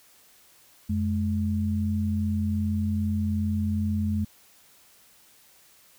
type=tone pair together; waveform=sine; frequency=89.27 / 211.8 Hz; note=F2 / G#3; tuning=+38 / +34 cents; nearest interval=octave + minor third; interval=1496 cents; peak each=-26 dBFS; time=0.89-4.25 s; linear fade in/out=10 ms; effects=white hiss -57 dBFS RMS until 5.98 s